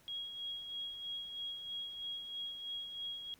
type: tone with tremolo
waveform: sine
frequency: 3297 Hz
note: G#7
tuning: 13 cents flat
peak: -38 dBFS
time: 0.08-3.34 s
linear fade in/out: 0 ms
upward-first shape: sine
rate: 3.1 Hz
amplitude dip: 50%
effects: pink hiss -66 dBFS RMS until 3.39 s